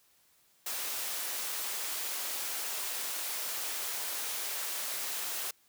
white high-pass noise, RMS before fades -36 dBFS, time 0.66-5.51 s, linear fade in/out 5 ms, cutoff 430 Hz, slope 12 dB/octave, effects white hiss -67 dBFS RMS until 5.68 s

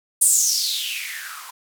violet noise with band-pass filter sweep, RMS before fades -22 dBFS, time 0.21-1.51 s, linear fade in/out 10 ms, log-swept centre 9300 to 990 Hz, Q 6.6, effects none

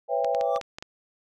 sine chord, C# half-diminished seventh, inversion third, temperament just, 498.9 / 554.4 / 665.2 / 798.3 Hz, B4 / C#5 / E5 / G5, +17 / 0 / +16 / +31 cents, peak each -28 dBFS, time 0.08-0.61 s, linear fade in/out 50 ms
clicks, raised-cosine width 0.2 ms, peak -19 dBFS, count 7, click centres 0.246 / 0.348 / 0.411 / 0.561 / 0.613 / 0.785 / 0.825 s
triangle tone with exponential growth, 1169 Hz, D6, 8 cents flat, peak -27 dBFS, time 0.32-0.58 s, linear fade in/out 5 ms, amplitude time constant 55 ms
effects none

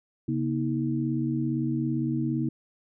sine tone cluster, 136 / 239.9 / 317.5 Hz, C#3 / A#3 / D#4, -33 / +50 / +35 cents, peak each -29 dBFS, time 0.28-2.49 s, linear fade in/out 5 ms, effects none

